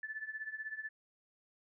sine tone with tremolo, 1746 Hz, A6, 14 cents flat, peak -36 dBFS, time 0.03-0.89 s, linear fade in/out 2 ms, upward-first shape triangle, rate 16 Hz, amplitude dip 90%, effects none

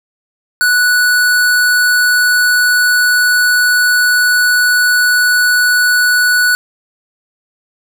square tone, 1477 Hz, F#6, 3 cents flat, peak -9 dBFS, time 0.61-6.55 s, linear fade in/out 0 ms, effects none

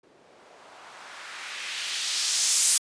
violet noise with low-pass filter sweep, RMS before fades -29 dBFS, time 0.03-2.78 s, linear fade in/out 5 ms, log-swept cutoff 340 to 9200 Hz, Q 1.2, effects resampled to 22050 Hz

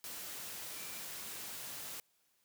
sine tone in noise, 2349 Hz, D7, in tune, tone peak -55 dBFS, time 0.76-0.99 s, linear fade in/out 0 ms, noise white, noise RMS -45 dBFS, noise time 0.04-2 s, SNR -13 dB, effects white hiss -75 dBFS RMS until 2.44 s + high-pass 80 Hz 12 dB/octave

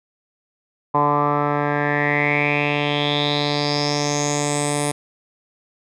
10% pulse tone with low-pass filter sweep, 146 Hz, D3, 10 cents flat, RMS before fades -20 dBFS, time 0.94-4.92 s, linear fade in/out 10 ms, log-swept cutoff 1000 to 9700 Hz, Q 6.9, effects none

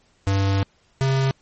square tone pair in turn, 98 / 134.32 Hz, G2 / C3, 0 / +46 cents, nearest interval perfect fourth, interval 546 cents, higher second, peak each -18 dBFS, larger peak neither, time 0.27-0.63 / 1.01-1.31 s, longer first, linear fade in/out 0 ms, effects pink hiss -61 dBFS RMS until 1.41 s + MP3 32 kbps

